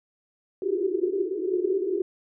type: band-pass noise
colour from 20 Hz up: pink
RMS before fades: -26 dBFS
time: 0.62-2.02 s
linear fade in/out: 2 ms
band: 350 to 400 Hz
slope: 96 dB/octave
effects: none